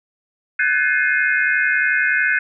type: tone cluster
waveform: sine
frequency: 1503 / 1646 / 1737 / 2127 / 2495 Hz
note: F#6 / G#6 / A6 / C7 / D#7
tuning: +27 / -16 / -23 / +28 / +4 cents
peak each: -18 / -23 / -21 / -23 / -25 dBFS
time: 0.59-2.39 s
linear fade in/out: 5 ms
effects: none